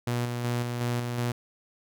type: tone with tremolo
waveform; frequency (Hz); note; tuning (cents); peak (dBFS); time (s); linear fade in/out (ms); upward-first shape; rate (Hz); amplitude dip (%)
sawtooth; 120.7; B2; -39; -22; 0.07-1.32; 5; square; 2.7; 35
effects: none